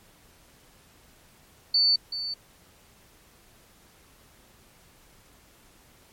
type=tone with echo; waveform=sine; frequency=4500 Hz; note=C#8; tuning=25 cents sharp; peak=-18 dBFS; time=1.74-1.96 s; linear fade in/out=5 ms; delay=380 ms; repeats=1; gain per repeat=-11 dB; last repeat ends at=2.34 s; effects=pink hiss -57 dBFS RMS until 6.12 s + MP3 64 kbps